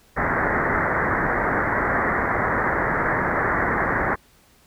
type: low-pass noise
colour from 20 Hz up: white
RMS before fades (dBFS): -22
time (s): 0.16-4.16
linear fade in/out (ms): 20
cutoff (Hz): 2000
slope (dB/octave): 96
effects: pink hiss -56 dBFS RMS until 4.66 s

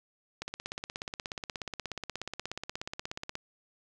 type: click train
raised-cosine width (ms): 0.2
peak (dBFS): -19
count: 50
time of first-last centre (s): 0.42-3.354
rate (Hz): 16.7
effects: none

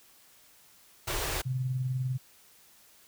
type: band-stop noise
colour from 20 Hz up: pink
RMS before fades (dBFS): -32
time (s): 1.07-1.42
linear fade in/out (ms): 10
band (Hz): 140 to 320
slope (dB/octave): 48
type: tone with tremolo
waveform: sine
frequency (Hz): 128.9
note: C3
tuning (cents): -26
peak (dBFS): -26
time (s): 1.45-2.18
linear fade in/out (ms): 20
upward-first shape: sine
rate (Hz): 20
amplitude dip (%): 45
effects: white hiss -59 dBFS RMS until 3.07 s

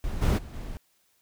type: noise with level steps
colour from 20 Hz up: brown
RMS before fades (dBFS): -32 / -21 / -40 / -36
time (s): 0.04-0.77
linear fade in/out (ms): 0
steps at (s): 0.21 / 0.37 / 0.53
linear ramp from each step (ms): 20
effects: white hiss -68 dBFS RMS until 1.21 s

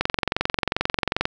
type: click train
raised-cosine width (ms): 0.3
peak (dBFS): -4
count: 29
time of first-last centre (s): 0.01-1.254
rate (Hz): 22.5
effects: none

